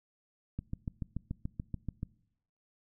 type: click train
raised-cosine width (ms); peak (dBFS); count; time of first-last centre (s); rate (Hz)
5; -23; 11; 0.59-2.031; 6.94
effects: noise-tail reverb RT60 0.8 s tail -23 dB re dry